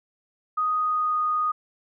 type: tone with pitch glide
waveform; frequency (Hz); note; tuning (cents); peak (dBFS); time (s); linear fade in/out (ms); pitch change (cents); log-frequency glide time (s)
sine; 1246 to 1237.4; D#6 to D#6; +2 to -10; -21; 0.57-1.52; 10; -12; 0.76-1.18
effects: none